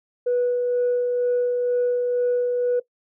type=tone with tremolo; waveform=sine; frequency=490 Hz; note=B4; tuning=14 cents flat; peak=-16 dBFS; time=0.26-2.8 s; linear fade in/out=10 ms; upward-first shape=sine; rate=2.1 Hz; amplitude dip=30%; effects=noise-tail reverb RT60 0.1 s tail -18 dB re dry + tanh soft clip ceiling -15 dBFS